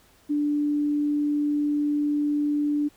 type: tone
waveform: sine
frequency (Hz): 293.7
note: D4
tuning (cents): 0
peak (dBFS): -21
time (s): 0.29-2.89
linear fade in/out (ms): 20
effects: pink hiss -58 dBFS RMS until 2.96 s